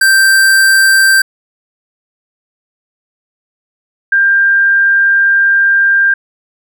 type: tone pair in turn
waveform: square / sine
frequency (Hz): 1568 / 1592.6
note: G6 / G6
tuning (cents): 0 / +27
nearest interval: unison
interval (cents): 27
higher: second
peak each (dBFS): -6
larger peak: neither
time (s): 0.01-1.22 / 4.12-6.14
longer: second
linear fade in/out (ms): 5
effects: none